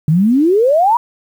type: exponential sweep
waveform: sine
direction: up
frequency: 146.83 to 986 Hz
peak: -8 dBFS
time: 0.08-0.97 s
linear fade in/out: 2 ms
effects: 7-bit